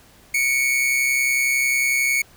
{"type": "tone pair together", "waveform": "45% pulse", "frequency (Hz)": [2210, 2341], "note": ["C#7", "D7"], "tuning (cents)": [-6, -6], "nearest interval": "minor second", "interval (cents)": 100, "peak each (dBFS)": [-18, -26], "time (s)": [0.34, 2.22], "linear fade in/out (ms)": 5, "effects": ["pink hiss -51 dBFS RMS until 2.36 s"]}